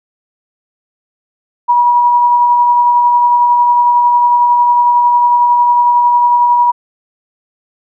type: tone with tremolo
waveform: sine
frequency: 965 Hz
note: B5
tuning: 40 cents flat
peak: -5 dBFS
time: 1.68-6.72 s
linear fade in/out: 20 ms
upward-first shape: sine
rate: 11 Hz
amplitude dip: 25%
effects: none